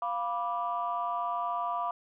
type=chord; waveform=sine; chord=B diminished; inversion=second; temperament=equal with one note detuned; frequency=698.5 / 982.1 / 1174.7 Hz; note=F5 / B5 / D6; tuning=0 / -10 / 0 cents; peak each=-33 dBFS; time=0.02-1.91 s; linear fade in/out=2 ms; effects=tanh soft clip ceiling -21 dBFS